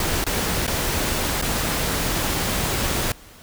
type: noise with dropouts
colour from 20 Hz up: pink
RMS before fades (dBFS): -23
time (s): 0-3.12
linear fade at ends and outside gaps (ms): 2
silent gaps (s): 0.241-0.265 / 0.667-0.677 / 1.415-1.423
effects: pink hiss -46 dBFS RMS until 3.42 s